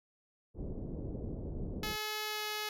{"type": "low-pass noise", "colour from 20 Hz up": "pink", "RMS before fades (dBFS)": -40, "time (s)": [0.54, 1.97], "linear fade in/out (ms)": 50, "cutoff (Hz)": 480, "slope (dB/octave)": 24}
{"type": "tone with pitch glide", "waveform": "5% pulse", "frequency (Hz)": [427.1, 424.4], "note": ["G#4", "G#4"], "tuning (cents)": [48, 38], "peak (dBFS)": -24, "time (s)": [1.83, 2.69], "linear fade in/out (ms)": 2, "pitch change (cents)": -10, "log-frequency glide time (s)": [2.26, 2.42]}
{"effects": []}